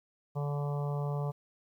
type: harmonic tone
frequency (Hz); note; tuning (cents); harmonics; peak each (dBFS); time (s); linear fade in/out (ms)
144.5; D3; -28; 1 / 3 / 4 / 5 / 6 / 7 / 8; -31 / -41 / -43 / -45 / -47 / -48 / -49; 0.35-1.32; 20
effects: 11-bit